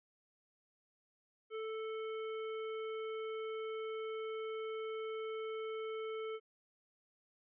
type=tone; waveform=square; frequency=440 Hz; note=A4; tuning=in tune; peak=-40 dBFS; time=1.5-6.4 s; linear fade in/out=50 ms; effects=resampled to 8000 Hz